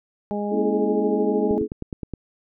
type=harmonic tone; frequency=206 Hz; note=G#3; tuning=14 cents flat; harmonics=1 / 2 / 3 / 4; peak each=-26 / -29 / -31 / -32 dBFS; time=0.31-1.58 s; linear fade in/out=0 ms
type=chord; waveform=sine; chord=A# half-diminished seventh; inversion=none; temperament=equal with one note detuned; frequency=233.1 / 277.2 / 329.6 / 425 Hz; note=A#3 / C#4 / E4 / G#4; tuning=0 / 0 / 0 / +40 cents; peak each=-28 / -28 / -27 / -22 dBFS; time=0.5-1.68 s; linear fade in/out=50 ms
type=click train; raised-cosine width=3 ms; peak=-17 dBFS; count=7; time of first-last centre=1.51-2.137 s; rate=9.57 Hz
effects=none